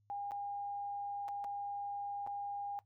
sine tone with dropouts, 809 Hz, G#5, 46 cents flat, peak -38 dBFS, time 0.1-2.79 s, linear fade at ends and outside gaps 0 ms, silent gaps 0.31-0.318 / 1.282-1.287 / 1.442-1.446 / 2.265-2.273 s, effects noise-tail reverb RT60 0.1 s tail -17 dB re dry + added 103 Hz sine -70 dBFS peak until 2.85 s

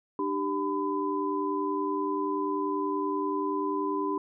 sine tone cluster, 300.1 / 390.5 / 1007 Hz, D4 / G4 / B5, +38 / -7 / +33 cents, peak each -31 dBFS, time 0.19-4.18 s, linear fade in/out 2 ms, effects none

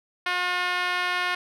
5% pulse tone with band-pass filter, 358.9 Hz, F4, 47 cents sharp, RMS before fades -26 dBFS, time 0.26-1.35 s, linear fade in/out 5 ms, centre 1400 Hz, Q 0.93, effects none

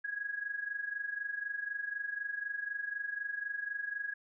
sine tone with amplitude modulation, 1656 Hz, G#6, 5 cents flat, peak -32 dBFS, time 0.04-4.14 s, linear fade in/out 10 ms, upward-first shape sine, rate 24 Hz, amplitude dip 75%, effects none

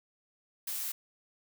blue noise, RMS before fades -36 dBFS, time 0.67-0.92 s, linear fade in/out 5 ms, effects none

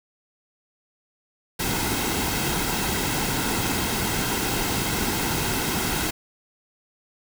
pink noise with comb filter, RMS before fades -25 dBFS, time 1.59-6.11 s, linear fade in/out 10 ms, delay 1.7 ms, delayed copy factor -0.5, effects none

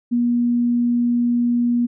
sine tone, 240 Hz, B3, 49 cents flat, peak -15 dBFS, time 0.11-1.87 s, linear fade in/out 20 ms, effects none

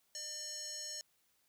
square tone with band-pass filter, 602 Hz, D5, 43 cents sharp, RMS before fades -44 dBFS, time 0.15-1.01 s, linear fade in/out 0 ms, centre 6100 Hz, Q 6.2, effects white hiss -75 dBFS RMS until 1.48 s

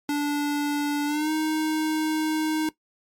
square tone with pitch glide, 291.1 to 312 Hz, D4 to D#4, -15 to +5 cents, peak -23 dBFS, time 0.09-2.69 s, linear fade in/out 2 ms, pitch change +120 cents, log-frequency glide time 1.06-1.31 s, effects noise-tail reverb RT60 0.1 s tail -17 dB re dry + MP3 96 kbps

